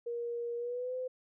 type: tone with pitch glide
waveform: sine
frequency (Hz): 473 to 509.9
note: A#4 to C5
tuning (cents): +25 to -45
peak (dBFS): -34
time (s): 0.06-1.08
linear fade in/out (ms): 10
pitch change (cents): +130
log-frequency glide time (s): 0.57-0.95
effects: none